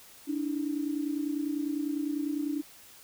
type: tone pair together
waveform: sine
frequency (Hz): 289.4 / 319.4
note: D4 / D#4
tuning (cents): -25 / +45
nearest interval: major second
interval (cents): 170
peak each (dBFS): -30 / -34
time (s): 0.27-2.62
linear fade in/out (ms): 20
effects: white hiss -53 dBFS RMS until 3.03 s